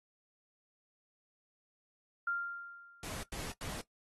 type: tone with exponential decay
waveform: sine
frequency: 1393 Hz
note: F6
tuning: 5 cents flat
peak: -30 dBFS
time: 2.27-3.29 s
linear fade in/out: 5 ms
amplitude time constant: 220 ms
type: noise bursts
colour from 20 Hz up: pink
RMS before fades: -43 dBFS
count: 3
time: 3.03-3.81 s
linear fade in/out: 2 ms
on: 200 ms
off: 90 ms
effects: noise-tail reverb RT60 0.1 s tail -17 dB re dry + AAC 32 kbps